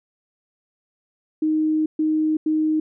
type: tone bursts at uneven times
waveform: sine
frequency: 311.1 Hz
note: D#4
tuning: in tune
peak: -17 dBFS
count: 3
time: 1.42-1.86 / 1.99-2.37 / 2.46-2.8 s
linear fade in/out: 5 ms
effects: none